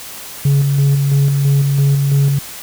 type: tone with tremolo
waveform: sine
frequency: 140 Hz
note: C#3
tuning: 18 cents sharp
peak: -6 dBFS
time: 0.45-2.39 s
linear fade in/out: 5 ms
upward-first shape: square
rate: 3 Hz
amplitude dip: 40%
effects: tanh soft clip ceiling -8 dBFS + white hiss -31 dBFS RMS until 2.62 s